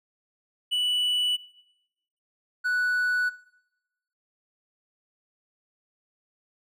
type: tone pair in turn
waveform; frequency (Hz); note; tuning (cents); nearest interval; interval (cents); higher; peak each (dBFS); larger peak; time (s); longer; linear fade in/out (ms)
triangle; 2960 / 1480; F#7 / F#6; 0 / 0; octave; 1200; first; -21; neither; 0.71-1.37 / 2.64-3.3; neither; 20
effects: noise-tail reverb RT60 0.9 s tail -19 dB re dry